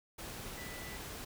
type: tone in noise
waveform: sine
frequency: 1982 Hz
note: B6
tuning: 6 cents sharp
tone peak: -49 dBFS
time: 0.57-0.97 s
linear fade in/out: 10 ms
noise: pink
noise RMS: -45 dBFS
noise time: 0.18-1.25 s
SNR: -7 dB
effects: none